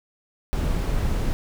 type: noise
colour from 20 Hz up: brown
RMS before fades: -23 dBFS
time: 0.53-1.33 s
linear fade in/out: 0 ms
effects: none